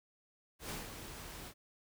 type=noise with ADSR envelope; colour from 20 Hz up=pink; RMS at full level=-41 dBFS; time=0.59-1.54 s; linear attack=110 ms; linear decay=170 ms; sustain=-7 dB; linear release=63 ms; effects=none